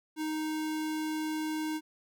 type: tone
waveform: square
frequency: 311.1 Hz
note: D#4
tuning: in tune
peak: -32 dBFS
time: 0.16-1.81 s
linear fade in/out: 50 ms
effects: none